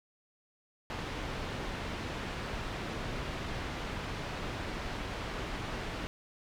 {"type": "low-pass noise", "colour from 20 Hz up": "pink", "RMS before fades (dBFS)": -38, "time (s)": [0.9, 6.07], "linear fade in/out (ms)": 0, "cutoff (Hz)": 3400, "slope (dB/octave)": 12, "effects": []}